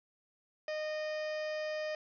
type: harmonic tone with a mistuned harmonic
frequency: 615 Hz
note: D#5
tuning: 20 cents flat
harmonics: 1 / 2 / 3 / 4 / 5 / 6 / 7 / 8 / 9 / 10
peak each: -35 / -52 / -44 / -49 / -54 / -61 / -62 / -52 / -61 / -64 dBFS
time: 0.68-1.95 s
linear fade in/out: 2 ms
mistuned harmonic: 9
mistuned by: -17 cents
effects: none